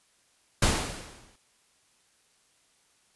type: noise with exponential decay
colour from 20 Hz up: pink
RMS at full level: -21 dBFS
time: 0.62-1.36 s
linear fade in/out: 5 ms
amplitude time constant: 160 ms
effects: white hiss -66 dBFS RMS until 3.15 s + resampled to 24000 Hz